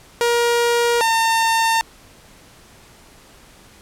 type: tone pair in turn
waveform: sawtooth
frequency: 473.7 / 905.9 Hz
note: A#4 / A#5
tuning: +28 / -50 cents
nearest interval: major seventh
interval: 1122 cents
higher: second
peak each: -11 dBFS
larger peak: neither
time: 0.21-1.01 / 1.01-1.81 s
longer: neither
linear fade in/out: 0 ms
effects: pink hiss -47 dBFS RMS until 3.81 s + low-pass 12000 Hz 12 dB/octave